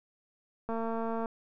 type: click train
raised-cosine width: 1 ms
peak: -22 dBFS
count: 130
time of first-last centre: 0.69-1.258 s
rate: 227 Hz
effects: none